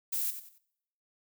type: noise with echo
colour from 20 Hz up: violet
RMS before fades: -32 dBFS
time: 0.12-0.31 s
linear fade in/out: 10 ms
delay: 92 ms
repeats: 3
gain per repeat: -10 dB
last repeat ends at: 0.586 s
effects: noise-tail reverb RT60 0.8 s tail -24 dB re dry